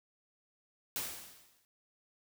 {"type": "noise with exponential decay", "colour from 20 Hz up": "white", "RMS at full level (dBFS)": -35, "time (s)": [0.96, 1.65], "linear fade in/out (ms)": 1, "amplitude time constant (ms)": 150, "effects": []}